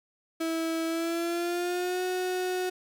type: tone with pitch glide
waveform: 35% pulse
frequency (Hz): 326.5 to 366.5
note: E4 to F#4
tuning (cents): -17 to -16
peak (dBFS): -26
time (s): 0.4-2.7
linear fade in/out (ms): 10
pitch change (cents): +201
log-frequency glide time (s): 0.86-2.03
effects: none